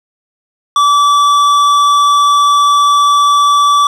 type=tone with tanh clipping; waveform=sine; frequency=1155 Hz; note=D6; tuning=29 cents flat; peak=-8 dBFS; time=0.76-3.87 s; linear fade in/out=2 ms; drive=13 dB; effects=none